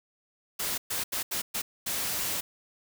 white noise bursts at uneven times, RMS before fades -31 dBFS, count 6, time 0.59-0.78 / 0.9-1.04 / 1.12-1.23 / 1.31-1.42 / 1.54-1.62 / 1.86-2.41 s, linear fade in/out 10 ms, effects none

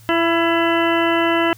harmonic tone with a mistuned harmonic, 334.8 Hz, E4, 27 cents sharp, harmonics 1 / 2 / 3 / 4 / 5 / 6 / 8 / 9, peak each -18 / -21 / -23 / -24 / -25 / -26 / -27 / -28 dBFS, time 0.09-1.53 s, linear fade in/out 0 ms, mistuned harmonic 3, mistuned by -21 cents, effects added 113 Hz sine -43 dBFS peak until 1.57 s + white hiss -50 dBFS RMS until 1.57 s

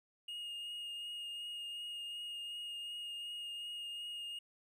triangle tone with vibrato, 2853 Hz, F7, 36 cents sharp, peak -40 dBFS, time 0.28-4.39 s, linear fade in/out 5 ms, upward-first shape triangle, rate 2.7 Hz, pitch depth 14 cents each way, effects none

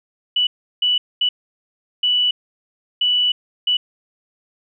sine tone bursts at uneven times, 2960 Hz, F#7, in tune, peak -14 dBFS, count 6, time 0.36-0.47 / 0.82-0.98 / 1.21-1.29 / 2.03-2.31 / 3.01-3.32 / 3.67-3.77 s, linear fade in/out 5 ms, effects none

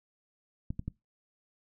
clicks, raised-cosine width 5 ms, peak -22 dBFS, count 3, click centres 0.705 / 0.794 / 0.88 s, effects noise-tail reverb RT60 0.2 s tail -22 dB re dry

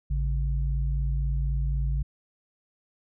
sine tone pair together, 54.68 / 138.59 Hz, A1 / C#3, -10 / 0 cents, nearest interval octave + major third, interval 1610 cents, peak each -24 / -31 dBFS, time 0.1-2.03 s, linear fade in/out 10 ms, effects none

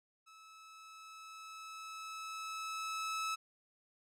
sawtooth tone with level ramp, 1301 Hz, E6, 23 cents flat, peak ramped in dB -53 to -31 dBFS, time 0.26-3.36 s, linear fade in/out 20 ms, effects low-pass 10000 Hz 12 dB/octave

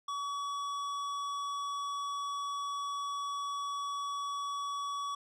triangle tone with hard clipping, 1134 Hz, C#6, 39 cents sharp, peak -36 dBFS, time 0.08-5.15 s, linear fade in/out 5 ms, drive 15 dB, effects none

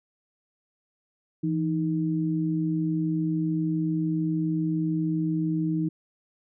sine tone pair together, 165.7 / 312.8 Hz, E3 / D#4, +9 / +9 cents, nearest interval major seventh, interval 1100 cents, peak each -26 dBFS, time 1.43-5.89 s, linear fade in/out 10 ms, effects none

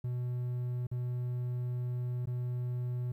triangle tone with dropouts, 123.47 Hz, B2, in tune, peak -30 dBFS, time 0.04-3.12 s, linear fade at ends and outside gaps 5 ms, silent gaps 0.869-0.914 / 2.257-2.271 s, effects 12-bit

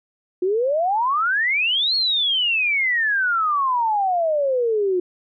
sine exponential two-way sweep, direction up then down, 352.6 to 4354 to 352.6 Hz, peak -17 dBFS, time 0.42-5 s, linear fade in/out 5 ms, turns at 1.95 s, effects none

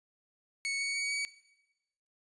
sawtooth tone with pitch steps, 2217 / 2232 / 2248 / 2264 Hz, C#7 / C#7 / C#7 / C#7, 0 / +11 / +24 / +36 cents, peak -28 dBFS, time 0.65-1.25 s, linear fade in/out 0 ms, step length 150 ms, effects noise-tail reverb RT60 1.0 s tail -19 dB re dry + resampled to 22050 Hz

